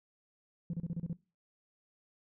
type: tone bursts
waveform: sine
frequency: 170 Hz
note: F3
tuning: 46 cents flat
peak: -31 dBFS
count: 7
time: 0.7-1.13 s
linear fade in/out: 2 ms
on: 34 ms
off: 32 ms
effects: noise-tail reverb RT60 0.3 s tail -22 dB re dry + tanh soft clip ceiling -31 dBFS